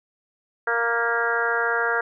harmonic tone with a mistuned harmonic, 233.1 Hz, A#3, in tune, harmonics 2 / 3 / 4 / 5 / 6 / 7 / 8, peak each -27 / -30 / -30 / -32 / -25 / -25 / -34 dBFS, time 0.67-2.01 s, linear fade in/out 5 ms, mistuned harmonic 8, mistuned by +40 cents, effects none

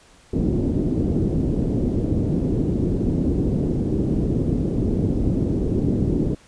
white low-pass noise, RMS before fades -21 dBFS, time 0.33-6.35 s, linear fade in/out 5 ms, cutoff 340 Hz, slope 24 dB/octave, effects pink hiss -52 dBFS RMS until 6.47 s + resampled to 22050 Hz

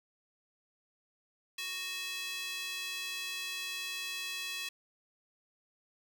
square tone with high-pass filter, 370.1 Hz, F#4, in tune, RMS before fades -39 dBFS, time 1.58-4.69 s, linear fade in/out 5 ms, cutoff 2800 Hz, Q 2, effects none

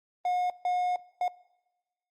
triangle tone bursts at uneven times, 721 Hz, F#5, 45 cents flat, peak -23 dBFS, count 3, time 0.25-0.5 / 0.65-0.96 / 1.21-1.28 s, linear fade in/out 2 ms, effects noise-tail reverb RT60 1.0 s tail -22 dB re dry + Opus 24 kbps

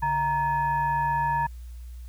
sine tone with frequency modulation, 932.3 Hz, A#5, in tune, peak -22 dBFS, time 0.02-1.47 s, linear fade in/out 10 ms, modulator 788 Hz, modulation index 0.6, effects added 60 Hz sine -37 dBFS peak until 2.08 s + white hiss -60 dBFS RMS until 2.08 s

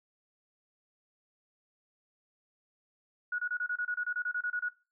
sine tone bursts, 1458 Hz, F#6, 26 cents flat, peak -30 dBFS, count 15, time 3.32-4.687 s, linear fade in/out 5 ms, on 65 ms, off 28 ms, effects noise-tail reverb RT60 0.3 s tail -19 dB re dry

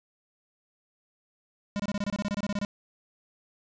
square tone bursts, 203.6 Hz, G#3, 34 cents flat, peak -28 dBFS, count 15, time 1.76-2.649 s, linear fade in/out 0 ms, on 35 ms, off 26 ms, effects resampled to 16000 Hz + 11-bit

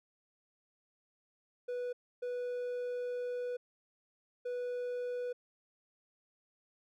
triangle tone bursts at uneven times, 491.7 Hz, B4, 8 cents flat, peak -33 dBFS, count 3, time 1.68-1.93 / 2.22-3.57 / 4.45-5.33 s, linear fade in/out 10 ms, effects none

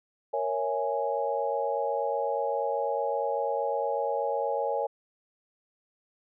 sine chord, A# half-diminished seventh, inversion none, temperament equal, 466.2 / 554.4 / 659.3 / 830.6 Hz, A#4 / C#5 / E5 / G#5, 0 / 0 / 0 / 0 cents, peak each -32 / -30 / -35 / -31 dBFS, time 0.33-4.87 s, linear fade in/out 10 ms, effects none

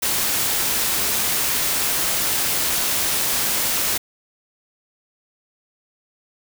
white noise, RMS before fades -21 dBFS, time 0.02-3.98 s, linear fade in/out 10 ms, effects none

